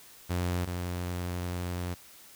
sawtooth tone pair in turn, 88.8 / 88.8 Hz, F2 / F2, +29 / +29 cents, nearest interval unison, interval 0 cents, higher neither, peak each -24 / -28 dBFS, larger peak first, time 0.29-0.66 / 0.66-1.95 s, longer second, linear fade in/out 20 ms, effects white hiss -53 dBFS RMS until 2.35 s

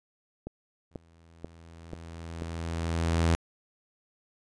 click train, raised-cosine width 2 ms, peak -23 dBFS, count 5, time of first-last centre 0.47-2.421 s, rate 2.05 Hz
sawtooth tone with exponential growth, 83 Hz, E2, 12 cents sharp, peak -17 dBFS, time 0.91-3.35 s, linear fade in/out 0 ms, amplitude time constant 530 ms
effects resampled to 22050 Hz

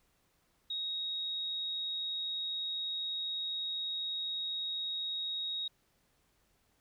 sine tone, 3772 Hz, A#7, 20 cents sharp, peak -34 dBFS, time 0.7-5.68 s, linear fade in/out 5 ms, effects pink hiss -73 dBFS RMS until 6.8 s

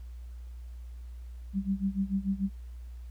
sine tone with tremolo, 195 Hz, G3, 9 cents flat, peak -24 dBFS, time 1.53-2.5 s, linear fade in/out 50 ms, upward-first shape sine, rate 6.8 Hz, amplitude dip 90%, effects added 60 Hz sine -40 dBFS peak until 3.1 s + pink hiss -66 dBFS RMS until 3.1 s

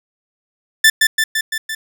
sawtooth tone with echo, 1765 Hz, A6, 5 cents sharp, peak -3 dBFS, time 0.84-0.9 s, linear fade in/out 5 ms, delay 170 ms, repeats 5, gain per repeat -3 dB, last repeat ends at 1.75 s, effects none

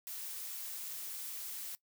blue noise, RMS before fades -43 dBFS, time 0.07-1.75 s, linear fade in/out 0 ms, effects noise-tail reverb RT60 0.1 s tail -19 dB re dry

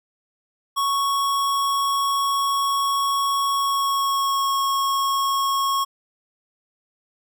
square tone with pitch glide, 1108.7 to 1095.3 Hz, C#6 to C#6, 0 to -21 cents, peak -20 dBFS, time 0.76-5.85 s, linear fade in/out 20 ms, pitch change -21 cents, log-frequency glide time 3.54-4.56 s, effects none

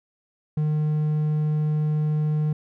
triangle tone, 152.3 Hz, D#3, 37 cents flat, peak -18 dBFS, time 0.57-2.53 s, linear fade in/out 5 ms, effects none

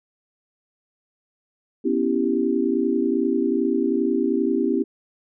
sine chord, C# half-diminished seventh, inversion third, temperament equal, 246.9 / 277.2 / 329.6 / 392 Hz, B3 / C#4 / E4 / G4, 0 / 0 / 0 / 0 cents, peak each -24 dBFS, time 1.84-4.84 s, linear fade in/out 20 ms, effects none

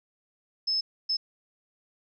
sine tone bursts at uneven times, 5220 Hz, E8, 18 cents flat, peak -24 dBFS, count 2, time 0.67-0.81 / 1.09-1.17 s, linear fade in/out 10 ms, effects none

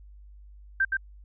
sine tone with echo, 1568 Hz, G6, in tune, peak -20 dBFS, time 0.8-0.85 s, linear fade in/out 5 ms, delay 120 ms, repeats 1, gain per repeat -3 dB, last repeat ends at 0.97 s, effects added 50 Hz sine -46 dBFS peak until 1.24 s

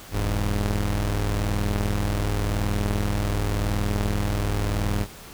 sawtooth tone pair together, 40.9 / 102.7 Hz, E1 / G#2, -13 / -19 cents, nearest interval octave + major third, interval 1594 cents, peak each -21 dBFS, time 0.11-5.07 s, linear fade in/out 50 ms, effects pink hiss -43 dBFS RMS until 5.33 s

